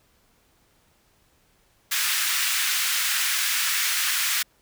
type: high-pass noise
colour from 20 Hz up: pink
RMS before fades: -24 dBFS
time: 1.91-4.43 s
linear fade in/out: 10 ms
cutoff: 1500 Hz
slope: 24 dB/octave
effects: pink hiss -63 dBFS RMS until 4.61 s